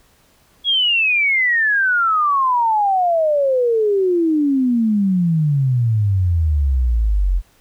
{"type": "exponential sweep", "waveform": "sine", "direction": "down", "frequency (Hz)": [3361, 42.54], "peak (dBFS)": -13, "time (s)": [0.64, 7.42], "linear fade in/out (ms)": 50, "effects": ["pink hiss -55 dBFS RMS until 7.6 s"]}